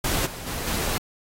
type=noise with level steps; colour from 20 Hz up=pink; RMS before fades=-24 / -37 / -31 / -27 dBFS; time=0.04-0.98 s; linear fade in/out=5 ms; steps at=0.25 / 0.46 / 0.66 s; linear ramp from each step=20 ms; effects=AAC 48 kbps